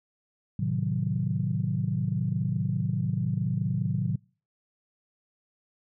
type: chord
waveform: sine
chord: A diminished seventh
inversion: none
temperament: equal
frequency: 110 / 130.81 / 155.56 / 185 Hz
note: A2 / C3 / Eb3 / Gb3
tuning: 0 / 0 / 0 / 0 cents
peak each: -30 dBFS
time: 0.59-4.16 s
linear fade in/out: 5 ms
effects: noise-tail reverb RT60 0.4 s tail -26 dB re dry + tanh soft clip ceiling -14 dBFS